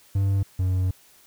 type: tone pair in turn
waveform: triangle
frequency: 98 / 92.5 Hz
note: G2 / F#2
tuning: 0 / 0 cents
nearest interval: minor second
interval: 100 cents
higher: first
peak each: -17 / -18 dBFS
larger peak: first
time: 0.15-0.43 / 0.59-0.91 s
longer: second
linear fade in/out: 5 ms
effects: white hiss -55 dBFS RMS until 1.26 s